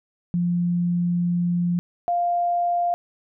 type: tone pair in turn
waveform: sine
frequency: 174.61 / 698.4 Hz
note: F3 / F5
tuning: 0 / 0 cents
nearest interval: 2 octaves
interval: 2400 cents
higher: second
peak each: -19 dBFS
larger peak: neither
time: 0.34-1.79 / 2.08-2.94 s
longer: first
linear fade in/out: 0 ms
effects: none